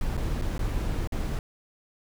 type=noise with dropouts; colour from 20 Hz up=brown; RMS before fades=-28 dBFS; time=0.01-1.39 s; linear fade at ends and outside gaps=1 ms; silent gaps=0.169-0.176 / 0.414-0.421 / 0.58-0.592 / 1.074-1.122 s; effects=none